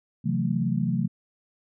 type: chord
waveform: sine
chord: F# half-diminished seventh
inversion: second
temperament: just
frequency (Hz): 133.2 / 166.5 / 185 / 222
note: C3 / E3 / F#3 / A3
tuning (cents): +31 / +18 / 0 / +16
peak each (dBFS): -28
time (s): 0.24-1.08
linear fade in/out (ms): 20
effects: none